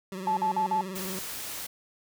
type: tone with vibrato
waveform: 25% pulse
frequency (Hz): 188.3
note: F#3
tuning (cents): +31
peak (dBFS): -31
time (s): 0.12-1.19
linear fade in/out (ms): 2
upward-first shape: sine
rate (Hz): 19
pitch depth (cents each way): 67
type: tone bursts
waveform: sine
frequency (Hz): 870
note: A5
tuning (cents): -20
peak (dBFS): -23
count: 4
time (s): 0.27-0.811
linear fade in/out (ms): 2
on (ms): 100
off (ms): 47
type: noise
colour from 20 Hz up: white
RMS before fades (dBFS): -37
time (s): 0.95-1.67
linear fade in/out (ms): 10
effects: none